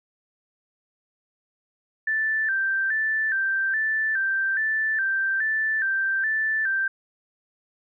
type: tone with vibrato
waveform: sine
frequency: 1661.2 Hz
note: G#6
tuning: in tune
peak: -21 dBFS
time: 2.07-6.88 s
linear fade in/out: 5 ms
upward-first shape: square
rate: 1.2 Hz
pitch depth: 100 cents each way
effects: none